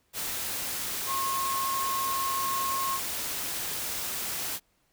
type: tone in noise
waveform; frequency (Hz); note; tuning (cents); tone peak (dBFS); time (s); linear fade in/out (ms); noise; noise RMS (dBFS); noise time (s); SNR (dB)
sine; 1079; C#6; -47; -28; 1.06-3; 50; white; -33; 0.13-4.6; +2
effects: pink hiss -70 dBFS RMS until 4.92 s